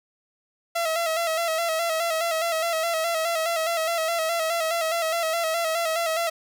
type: tone with vibrato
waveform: sawtooth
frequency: 659.3 Hz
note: E5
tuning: in tune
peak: -19 dBFS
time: 0.75-6.3 s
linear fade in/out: 10 ms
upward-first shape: square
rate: 4.8 Hz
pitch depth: 49 cents each way
effects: none